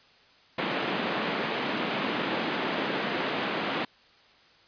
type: band-pass noise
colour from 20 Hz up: pink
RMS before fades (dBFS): -30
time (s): 0.58-3.85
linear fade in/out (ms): 5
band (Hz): 190 to 3500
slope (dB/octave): 24
effects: white hiss -58 dBFS RMS until 4.67 s + resampled to 11025 Hz